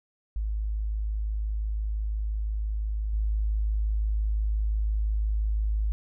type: tone with level steps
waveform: sine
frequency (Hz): 52.9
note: G#1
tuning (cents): +33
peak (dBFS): -26 / -23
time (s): 0.36-5.92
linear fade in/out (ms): 0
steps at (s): 3.13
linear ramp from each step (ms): 5
effects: none